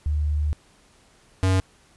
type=tone pair in turn; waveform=sine / square; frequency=74.7 / 94.12 Hz; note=D2 / F#2; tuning=+30 / +30 cents; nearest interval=major third; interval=400 cents; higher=second; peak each=-20 / -18 dBFS; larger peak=second; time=0.06-0.53 / 1.43-1.6 s; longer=first; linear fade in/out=0 ms; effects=pink hiss -57 dBFS RMS until 1.96 s + resampled to 24000 Hz